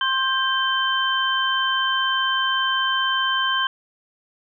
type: tone cluster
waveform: sine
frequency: 1056 / 1581 / 3099 Hz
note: C6 / G6 / G7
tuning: +16 / +14 / -21 cents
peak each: -23 dBFS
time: 0.01-3.67 s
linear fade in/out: 2 ms
effects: none